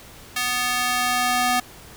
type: tone with high-pass filter sweep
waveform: square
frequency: 247.5 Hz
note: B3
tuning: 4 cents sharp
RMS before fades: -22 dBFS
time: 0.36-1.6 s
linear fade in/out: 5 ms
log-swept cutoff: 1700 to 660 Hz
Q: 0.88
effects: pink hiss -44 dBFS RMS until 1.96 s